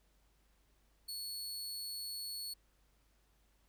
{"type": "tone", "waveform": "sawtooth", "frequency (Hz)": 4400, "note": "C#8", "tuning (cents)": -14, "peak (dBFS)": -38, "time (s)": [1.08, 2.54], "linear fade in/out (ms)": 10, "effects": ["added 50 Hz sine -70 dBFS peak until 3.68 s", "pink hiss -75 dBFS RMS until 3.68 s"]}